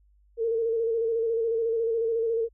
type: tone with vibrato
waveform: sine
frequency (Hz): 455.9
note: A#4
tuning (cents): -39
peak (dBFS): -23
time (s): 0.37-2.49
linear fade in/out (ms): 50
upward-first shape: square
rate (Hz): 14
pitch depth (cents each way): 34
effects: added 50 Hz sine -58 dBFS peak until 2.53 s